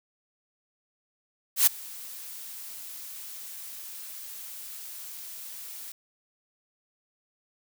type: noise with ADSR envelope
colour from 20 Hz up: blue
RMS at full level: -17 dBFS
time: 1.56-5.92 s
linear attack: 110 ms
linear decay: 6 ms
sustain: -24 dB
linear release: 3 ms
effects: none